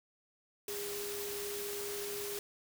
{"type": "tone in noise", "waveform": "sine", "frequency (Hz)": 407.5, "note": "G#4", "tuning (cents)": -33, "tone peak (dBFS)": -40, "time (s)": [0.68, 2.39], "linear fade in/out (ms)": 2, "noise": "white", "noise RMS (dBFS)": -42, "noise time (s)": [0.68, 2.39], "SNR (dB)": -1, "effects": []}